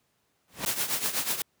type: noise with exponential growth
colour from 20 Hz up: pink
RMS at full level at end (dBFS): -27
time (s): 0.48-0.65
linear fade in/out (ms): 0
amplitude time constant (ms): 36
type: noise with tremolo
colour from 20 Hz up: white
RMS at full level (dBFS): -26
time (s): 0.66-1.42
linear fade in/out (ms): 2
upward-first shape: triangle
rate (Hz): 8.1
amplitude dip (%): 80
effects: pink hiss -72 dBFS RMS until 1.6 s + high-pass 100 Hz 12 dB/octave